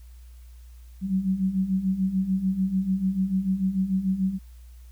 sine beating tone pair, 185 / 191.8 Hz, F#3 / G3, 0 / -37 cents, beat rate 6.8 Hz, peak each -28 / -23 dBFS, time 1.01-4.39 s, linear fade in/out 50 ms, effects added 60 Hz sine -43 dBFS peak until 4.91 s + white hiss -62 dBFS RMS until 4.91 s

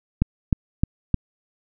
click train, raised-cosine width 5 ms, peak -5 dBFS, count 4, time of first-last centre 0.22-1.143 s, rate 3.25 Hz, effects none

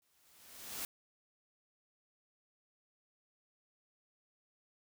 white noise with exponential growth, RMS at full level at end -39 dBFS, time 0.02-0.85 s, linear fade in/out 1 ms, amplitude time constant 180 ms, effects none

